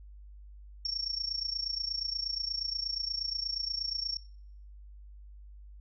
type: tone with amplitude modulation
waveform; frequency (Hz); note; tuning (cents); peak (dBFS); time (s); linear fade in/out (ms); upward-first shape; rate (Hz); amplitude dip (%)
sine; 5480; F8; -34; -28; 0.85-4.17; 2; sine; 28.4; 80
effects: noise-tail reverb RT60 0.7 s tail -25 dB re dry + added 50 Hz sine -47 dBFS peak until 5.8 s